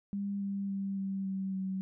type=tone with pitch steps; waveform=sine; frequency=200.2 / 198.13 / 196.08 / 194.05 / 192.04 / 190.06 Hz; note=G3 / G3 / G3 / G3 / G3 / F#3; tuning=+37 / +19 / +1 / -17 / -35 / +47 cents; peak=-32 dBFS; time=0.13-1.81 s; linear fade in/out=0 ms; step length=280 ms; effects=none